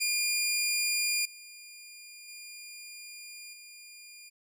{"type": "tone with level steps", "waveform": "15% pulse", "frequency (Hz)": 2414, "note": "D7", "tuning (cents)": 47, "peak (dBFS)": [-20, -40, -37, -41], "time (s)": [0, 4.3], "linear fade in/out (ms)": 20, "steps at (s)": [1.25, 2.28, 3.53], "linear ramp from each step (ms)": 5, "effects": []}